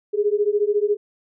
sine beating tone pair, 407.2 / 421.2 Hz, G#4 / G#4, -34 / +24 cents, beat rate 14 Hz, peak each -20 dBFS, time 0.13-0.97 s, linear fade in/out 20 ms, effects none

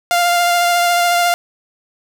sawtooth tone with vibrato, 698.5 Hz, F5, in tune, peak -8 dBFS, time 0.11-1.34 s, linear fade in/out 0 ms, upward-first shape sine, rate 14 Hz, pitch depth 14 cents each way, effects none

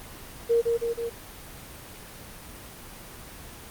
sine tone with echo, 466.2 Hz, A#4, in tune, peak -18 dBFS, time 0.49-0.62 s, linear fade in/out 20 ms, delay 160 ms, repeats 3, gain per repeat -3 dB, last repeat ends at 1.1 s, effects pink hiss -43 dBFS RMS until 3.7 s + Opus 24 kbps

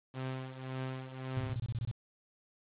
sawtooth tone with tremolo, 130.6 Hz, C3, 3 cents flat, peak -31 dBFS, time 0.13-1.57 s, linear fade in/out 50 ms, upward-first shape triangle, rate 1.8 Hz, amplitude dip 75%
sine tone bursts, 116.54 Hz, A#2, in tune, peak -32 dBFS, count 9, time 1.37-1.913 s, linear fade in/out 0 ms, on 39 ms, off 24 ms
effects resampled to 8000 Hz + 9-bit

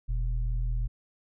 sine tone pair together, 42.77 / 120 Hz, F1 / B2, -35 / -49 cents, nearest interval octave + tritone, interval 1786 cents, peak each -26 / -35 dBFS, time 0.08-0.88 s, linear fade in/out 20 ms, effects none

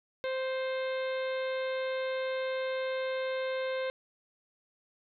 harmonic tone with a mistuned harmonic, 522 Hz, C5, 4 cents flat, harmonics 1 / 2 / 3 / 4 / 5 / 6 / 7 / 8, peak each -31 / -43 / -42 / -43 / -49 / -52 / -48 / -53 dBFS, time 0.24-3.9 s, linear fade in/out 0 ms, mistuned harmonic 4, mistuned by +19 cents, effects none

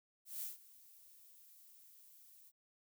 violet noise with ADSR envelope, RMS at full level -42 dBFS, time 0.25-2.52 s, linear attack 170 ms, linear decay 150 ms, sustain -20 dB, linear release 42 ms, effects none

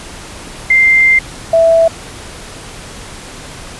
sine tone pair in turn, 2093 / 659.3 Hz, C7 / E5, 0 / 0 cents, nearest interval octave + minor sixth, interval 2000 cents, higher first, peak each -5 dBFS, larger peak neither, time 0.7-1.19 / 1.53-1.88 s, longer first, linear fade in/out 5 ms, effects pink hiss -30 dBFS RMS until 3.79 s + resampled to 24000 Hz

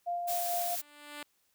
sine tone with tremolo, 698.5 Hz, F5, in tune, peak -30 dBFS, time 0.06-0.76 s, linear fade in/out 20 ms, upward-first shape sine, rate 4.5 Hz, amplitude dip 30%
blue noise, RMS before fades -36 dBFS, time 0.27-0.82 s, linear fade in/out 20 ms
5% pulse tone with exponential growth, 293.7 Hz, D4, in tune, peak -28 dBFS, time 0.44-1.23 s, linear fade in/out 2 ms, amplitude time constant 170 ms
effects white hiss -73 dBFS RMS until 1.54 s

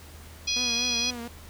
harmonic tone, 830.6 Hz, G#5, in tune, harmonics 3 / 4 / 5 / 6 / 7, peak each -31 / -31 / -31 / -31 / -31 dBFS, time 0.47-1.11 s, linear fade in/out 10 ms
sawtooth tone with vibrato, 241.2 Hz, B3, 41 cents flat, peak -31 dBFS, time 0.56-1.28 s, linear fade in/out 5 ms, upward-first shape triangle, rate 4.2 Hz, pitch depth 74 cents each way
effects added 78 Hz sine -46 dBFS peak until 1.49 s + pink hiss -49 dBFS RMS until 1.49 s

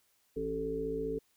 harmonic tone, 55 Hz, A1, in tune, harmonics 1 / 3 / 5 / 7 / 8, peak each -44 / -45 / -40 / -42 / -34 dBFS, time 0.36-1.19 s, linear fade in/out 10 ms, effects white hiss -72 dBFS RMS until 1.36 s

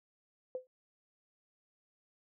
sine tone with exponential decay, 510 Hz, C5, 44 cents flat, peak -32 dBFS, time 0.55-0.67 s, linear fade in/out 1 ms, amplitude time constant 25 ms, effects none

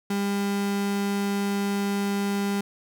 35% pulse tone, 200.4 Hz, G3, 38 cents sharp, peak -22 dBFS, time 0.1-2.61 s, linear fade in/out 5 ms, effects none

